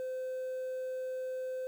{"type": "tone", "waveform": "sine", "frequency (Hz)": 515, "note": "C5", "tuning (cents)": -28, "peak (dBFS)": -32, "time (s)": [0, 1.67], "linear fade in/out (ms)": 0, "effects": ["tanh soft clip ceiling -34 dBFS", "10-bit"]}